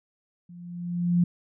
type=tone with level ramp; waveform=sine; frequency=174.61 Hz; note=F3; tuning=in tune; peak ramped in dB=-43 to -16 dBFS; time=0.49-1.24 s; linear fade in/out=5 ms; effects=none